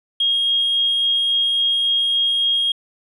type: tone with tremolo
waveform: triangle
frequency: 3258 Hz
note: G#7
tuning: 34 cents flat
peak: -11 dBFS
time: 0.2-2.72 s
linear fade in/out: 5 ms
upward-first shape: sine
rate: 3.6 Hz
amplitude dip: 25%
effects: tanh soft clip ceiling -13 dBFS + resampled to 32000 Hz

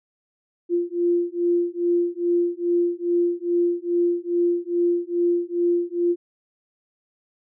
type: beating tone pair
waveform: sine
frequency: 346.3 / 348.7 Hz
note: F4 / F4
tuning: -15 / -3 cents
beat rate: 2.4 Hz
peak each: -22 dBFS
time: 0.69-6.16 s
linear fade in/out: 50 ms
effects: none

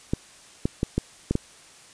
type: clicks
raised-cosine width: 3 ms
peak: -9 dBFS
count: 6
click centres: 0.135 / 0.655 / 0.831 / 0.98 / 1.31 / 1.354 s
effects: white hiss -50 dBFS RMS until 1.93 s + resampled to 22050 Hz

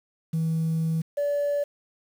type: tone pair in turn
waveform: sine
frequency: 161.8 / 576.6 Hz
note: E3 / D5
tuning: -32 / -32 cents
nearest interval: octave + minor seventh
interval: 2200 cents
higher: second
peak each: -21 dBFS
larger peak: neither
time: 0.33-1.02 / 1.17-1.64 s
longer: first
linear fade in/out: 10 ms
effects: tanh soft clip ceiling -19 dBFS + 8-bit

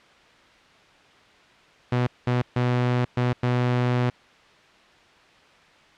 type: tone bursts at uneven times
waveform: sawtooth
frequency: 123.47 Hz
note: B2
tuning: in tune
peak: -16 dBFS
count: 5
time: 1.92-2.07 / 2.27-2.42 / 2.56-3.05 / 3.17-3.33 / 3.43-4.1 s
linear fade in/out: 5 ms
effects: white hiss -53 dBFS RMS until 5.97 s + low-pass 3000 Hz 12 dB/octave

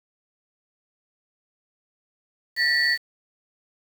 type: tone cluster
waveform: sine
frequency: 1789 / 1934 / 4477 Hz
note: A6 / B6 / C#8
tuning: +28 / -37 / +16 cents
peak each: -24 / -20 / -23 dBFS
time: 2.56-2.98 s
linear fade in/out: 50 ms
effects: tanh soft clip ceiling -12 dBFS + 7-bit

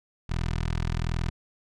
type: tone with notch filter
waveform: 15% pulse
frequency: 41.2 Hz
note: E1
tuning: in tune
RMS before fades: -28 dBFS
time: 0.29-1.3 s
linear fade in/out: 10 ms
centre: 500 Hz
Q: 0.88
effects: low-pass 6000 Hz 12 dB/octave

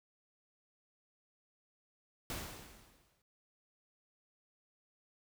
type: noise with exponential decay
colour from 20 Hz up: pink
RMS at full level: -39 dBFS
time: 2.3-3.22 s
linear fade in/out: 1 ms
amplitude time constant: 200 ms
effects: none

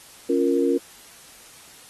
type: chord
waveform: sine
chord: Bb minor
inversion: first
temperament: equal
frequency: 277.2 / 349.2 / 466.2 Hz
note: Db4 / F4 / Bb4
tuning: 0 / 0 / 0 cents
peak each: -22 dBFS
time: 0.29-0.78 s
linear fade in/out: 10 ms
effects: white hiss -47 dBFS RMS until 1.89 s + AAC 32 kbps

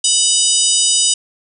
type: harmonic tone with a mistuned harmonic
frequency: 987.8 Hz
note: B5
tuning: in tune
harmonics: 3 / 4 / 5 / 6 / 7 / 8 / 9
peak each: -18 / -22 / -20 / -21 / -19 / -18 / -18 dBFS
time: 0.04-1.14 s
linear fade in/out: 5 ms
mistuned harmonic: 4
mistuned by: -89 cents
effects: none

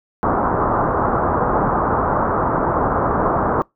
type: low-pass noise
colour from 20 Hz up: white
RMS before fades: -18 dBFS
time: 0.23-3.62 s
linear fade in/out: 0 ms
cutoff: 1300 Hz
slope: 48 dB/octave
effects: noise-tail reverb RT60 0.2 s tail -26 dB re dry

